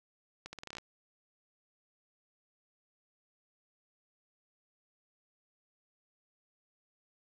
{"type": "accelerating click train", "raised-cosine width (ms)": 0.2, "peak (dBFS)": -26, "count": 10, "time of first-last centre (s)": [0.46, 0.784], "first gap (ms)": 70, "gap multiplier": 0.82, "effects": []}